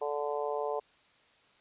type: harmonic tone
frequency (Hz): 146.1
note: D3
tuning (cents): -9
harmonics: 3 / 4 / 5 / 6 / 7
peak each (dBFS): -34 / -36 / -38 / -40 / -41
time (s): 0.01-0.8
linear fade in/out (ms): 10
effects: white hiss -64 dBFS RMS until 1.6 s + resampled to 8000 Hz